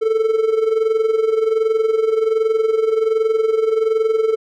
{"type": "tone with amplitude modulation", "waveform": "triangle", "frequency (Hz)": 442.5, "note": "A4", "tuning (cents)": 10, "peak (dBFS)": -9, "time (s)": [0.01, 4.36], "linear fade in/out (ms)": 20, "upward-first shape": "sine", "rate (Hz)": 21.3, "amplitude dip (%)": 70, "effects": []}